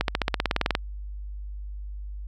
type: accelerating click train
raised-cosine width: 0.3 ms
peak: -6 dBFS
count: 14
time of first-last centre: 0.01-0.751 s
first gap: 72 ms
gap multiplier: 0.96
effects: added 50 Hz sine -33 dBFS peak until 2.27 s